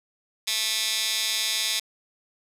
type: tone with high-pass filter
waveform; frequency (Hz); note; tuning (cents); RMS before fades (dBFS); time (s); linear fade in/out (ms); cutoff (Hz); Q
15% pulse; 219.5; A3; -4; -26; 0.47-1.8; 10; 3600; 1.5
effects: resampled to 32000 Hz + 8-bit